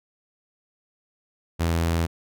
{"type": "tone", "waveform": "sawtooth", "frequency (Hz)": 83.4, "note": "E2", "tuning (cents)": 21, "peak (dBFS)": -17, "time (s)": [1.59, 2.07], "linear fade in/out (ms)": 20, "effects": []}